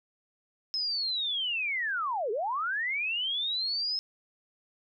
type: linear two-way sweep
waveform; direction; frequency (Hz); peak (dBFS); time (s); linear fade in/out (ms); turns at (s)
sine; down then up; 5200 to 392 to 5200; -28; 0.74-3.99; 0; 2.31
effects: none